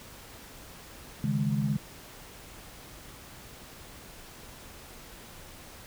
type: chord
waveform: sine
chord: C# suspended second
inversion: none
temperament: equal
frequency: 138.59 / 155.56 / 207.7 Hz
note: C#3 / D#3 / G#3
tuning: 0 / 0 / 0 cents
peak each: -29 / -31 / -29 dBFS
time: 1.24-1.77 s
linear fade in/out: 2 ms
effects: pink hiss -48 dBFS RMS until 5.86 s